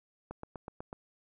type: click train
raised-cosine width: 1 ms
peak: -27 dBFS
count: 6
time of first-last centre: 0.31-0.929 s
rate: 8.08 Hz
effects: none